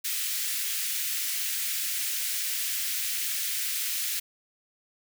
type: high-pass noise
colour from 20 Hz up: white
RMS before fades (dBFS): -30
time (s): 0.04-4.2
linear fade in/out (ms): 10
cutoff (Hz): 1800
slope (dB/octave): 24
effects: none